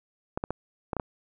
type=clicks; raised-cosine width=1 ms; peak=-15 dBFS; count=6; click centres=0.375 / 0.439 / 0.506 / 0.932 / 0.967 / 0.998 s; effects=none